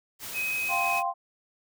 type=noise; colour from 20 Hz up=white; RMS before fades=-38 dBFS; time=0.19-1.03 s; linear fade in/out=50 ms
type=tone with vibrato; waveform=sine; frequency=2530 Hz; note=D#7; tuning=28 cents sharp; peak=-27 dBFS; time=0.33-1.03 s; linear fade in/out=50 ms; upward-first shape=triangle; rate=9.7 Hz; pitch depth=8 cents each way
type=chord; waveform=sine; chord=F suspended second; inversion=none; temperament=equal; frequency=698.5 / 784 / 1046.5 Hz; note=F5 / G5 / C6; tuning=0 / 0 / 0 cents; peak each=-30 dBFS; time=0.68-1.14 s; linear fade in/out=50 ms
effects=none